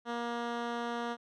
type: tone with low-pass filter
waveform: 10% pulse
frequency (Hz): 236.6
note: A#3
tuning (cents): +26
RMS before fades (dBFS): -36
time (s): 0.05-1.17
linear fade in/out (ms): 50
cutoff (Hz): 3700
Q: 0.6
effects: none